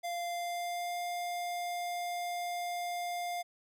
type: tone with pitch glide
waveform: square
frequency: 694 to 703.3 Hz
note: F5 to F5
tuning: -11 to +12 cents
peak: -35 dBFS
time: 0.03-3.43 s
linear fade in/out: 20 ms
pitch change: +23 cents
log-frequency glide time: 0.25-0.98 s
effects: none